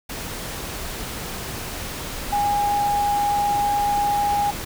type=tone in noise; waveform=sine; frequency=819 Hz; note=G#5; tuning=24 cents flat; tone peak=-18 dBFS; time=2.32-4.51 s; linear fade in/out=10 ms; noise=pink; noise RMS=-31 dBFS; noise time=0.09-4.65 s; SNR=+10 dB; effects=none